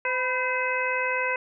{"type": "harmonic tone with a mistuned harmonic", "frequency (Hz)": 512, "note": "C5", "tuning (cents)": -38, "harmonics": [1, 2, 3, 4, 5], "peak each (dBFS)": [-30, -30, -30, -30, -30], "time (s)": [0.05, 1.36], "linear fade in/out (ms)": 2, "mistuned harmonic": 2, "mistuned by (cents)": -53, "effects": []}